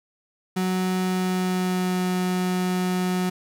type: tone with pitch glide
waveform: 35% pulse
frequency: 185 to 182.56 Hz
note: F#3 to F#3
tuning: 0 to -23 cents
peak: -20 dBFS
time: 0.56-3.3 s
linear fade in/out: 10 ms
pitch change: -23 cents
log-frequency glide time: 1-2.02 s
effects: none